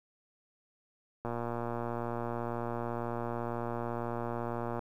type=click train; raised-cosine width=1 ms; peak=-22 dBFS; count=419; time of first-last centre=1.25-4.792 s; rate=118 Hz; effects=10-bit